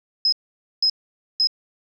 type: tone bursts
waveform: sine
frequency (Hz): 5110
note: D#8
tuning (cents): +45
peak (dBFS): -15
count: 3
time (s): 0.25-1.472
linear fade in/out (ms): 2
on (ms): 74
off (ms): 500
effects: 9-bit